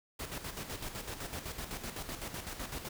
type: noise with tremolo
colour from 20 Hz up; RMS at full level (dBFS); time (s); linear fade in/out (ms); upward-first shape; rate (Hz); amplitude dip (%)
pink; -40; 0.19-2.89; 10; square; 7.9; 55
effects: none